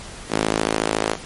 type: tone with high-pass filter sweep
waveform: sawtooth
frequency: 53.9 Hz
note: A1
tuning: 35 cents flat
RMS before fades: -22 dBFS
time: 0.29-1.17 s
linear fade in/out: 50 ms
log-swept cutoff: 280 to 420 Hz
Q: 1
effects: pink hiss -37 dBFS RMS until 1.25 s + MP3 48 kbps

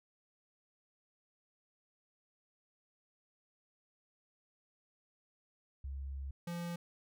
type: tone pair in turn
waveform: sine / square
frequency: 68.3 / 172.11 Hz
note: C#2 / F3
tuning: -25 / -25 cents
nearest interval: octave + major third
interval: 1600 cents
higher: second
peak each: -39 / -39 dBFS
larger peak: neither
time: 5.84-6.31 / 6.47-6.76 s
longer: first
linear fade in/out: 5 ms
effects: none

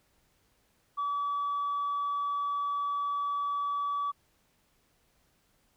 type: tone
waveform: sine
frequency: 1146 Hz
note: D6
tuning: 43 cents flat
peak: -27 dBFS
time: 0.97-4.12 s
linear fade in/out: 20 ms
effects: tanh soft clip ceiling -26 dBFS + pink hiss -70 dBFS RMS until 5.76 s

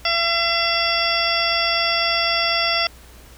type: harmonic tone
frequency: 677 Hz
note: E5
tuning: 46 cents sharp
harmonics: 1 / 2 / 3 / 4 / 5 / 7 / 8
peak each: -25 / -25 / -25 / -25 / -25 / -25 / -25 dBFS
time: 0.05-2.87 s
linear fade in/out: 2 ms
effects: added 60 Hz sine -44 dBFS peak until 3.37 s + pink hiss -47 dBFS RMS until 3.37 s

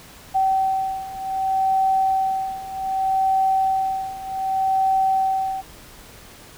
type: beating tone pair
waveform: sine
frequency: 767 / 767.65 Hz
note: G5 / G5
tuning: -38 / -36 cents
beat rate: 0.65 Hz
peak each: -23 / -20 dBFS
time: 0.34-5.62 s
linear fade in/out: 20 ms
effects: pink hiss -44 dBFS RMS until 6.57 s

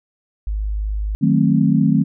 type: tone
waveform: sine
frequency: 51.91 Hz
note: G#1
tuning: in tune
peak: -19 dBFS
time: 0.47-1.15 s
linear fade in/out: 0 ms
type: chord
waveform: sine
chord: D# diminished seventh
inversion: none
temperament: equal with one note detuned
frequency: 155.56 / 185 / 220 / 264.7 Hz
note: D#3 / F#3 / A3 / C4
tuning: 0 / 0 / 0 / +20 cents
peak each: -17 / -18 / -17 / -18 dBFS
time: 1.21-2.04 s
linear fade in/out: 20 ms
effects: none

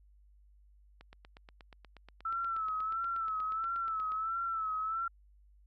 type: click train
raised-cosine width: 0.3 ms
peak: -36 dBFS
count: 27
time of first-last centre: 1.01-4.12 s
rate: 8.36 Hz
type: tone with vibrato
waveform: sine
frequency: 1318.5 Hz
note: E6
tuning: in tune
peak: -32 dBFS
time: 2.25-5.08 s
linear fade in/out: 5 ms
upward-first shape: sine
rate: 1.5 Hz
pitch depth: 63 cents each way
effects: added 50 Hz sine -59 dBFS peak until 5.66 s

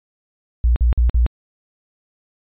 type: tone bursts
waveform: sine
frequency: 59.4 Hz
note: A#1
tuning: 33 cents sharp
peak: -11 dBFS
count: 4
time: 0.64-1.264 s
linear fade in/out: 0 ms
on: 120 ms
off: 48 ms
effects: resampled to 8000 Hz

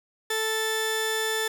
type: tone pair together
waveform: sawtooth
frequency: 440 / 1760 Hz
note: A4 / A6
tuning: 0 / 0 cents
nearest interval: 2 octaves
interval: 2400 cents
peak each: -24 / -23 dBFS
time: 0.3-1.48 s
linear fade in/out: 5 ms
effects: none

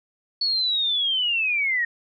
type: linear sweep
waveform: sine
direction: down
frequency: 4435 to 1843 Hz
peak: -20 dBFS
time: 0.41-1.85 s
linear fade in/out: 5 ms
effects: none

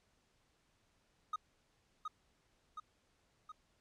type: tone with echo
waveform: triangle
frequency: 1251 Hz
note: D#6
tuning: 9 cents sharp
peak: -33 dBFS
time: 1.33-1.36 s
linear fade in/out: 5 ms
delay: 720 ms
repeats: 3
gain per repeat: -4 dB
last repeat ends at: 3.52 s
effects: pink hiss -75 dBFS RMS until 3.8 s + low-pass 8000 Hz 12 dB/octave

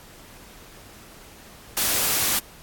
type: noise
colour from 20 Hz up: white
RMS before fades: -22 dBFS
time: 1.77-2.39 s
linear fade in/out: 2 ms
effects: pink hiss -47 dBFS RMS until 2.62 s + AAC 64 kbps

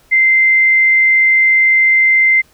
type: tone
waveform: sine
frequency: 2081 Hz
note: C7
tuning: 10 cents flat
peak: -7 dBFS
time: 0.11-2.42 s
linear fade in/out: 20 ms
effects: pink hiss -51 dBFS RMS until 2.53 s

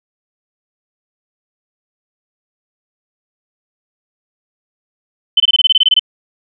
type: tone bursts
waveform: sine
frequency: 3054 Hz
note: G7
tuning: 46 cents flat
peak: -6 dBFS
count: 12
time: 5.37-5.995 s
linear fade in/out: 5 ms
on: 31 ms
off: 23 ms
effects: none

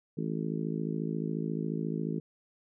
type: harmonic tone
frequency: 54.2 Hz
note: A1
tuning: 25 cents flat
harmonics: 3 / 4 / 5 / 6 / 7 / 8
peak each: -34 / -36 / -38 / -40 / -41 / -42 dBFS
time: 0.17-2.2 s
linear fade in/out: 10 ms
effects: none

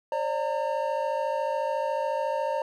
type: tone cluster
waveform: triangle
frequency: 540 / 594 / 916 Hz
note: C#5 / D5 / A#5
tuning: -45 / +20 / -31 cents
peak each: -28 dBFS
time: 0.12-2.62 s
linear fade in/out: 2 ms
effects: none

